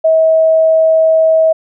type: tone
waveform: sine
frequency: 642 Hz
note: E5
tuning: 46 cents flat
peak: -6 dBFS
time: 0.04-1.53 s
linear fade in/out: 10 ms
effects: none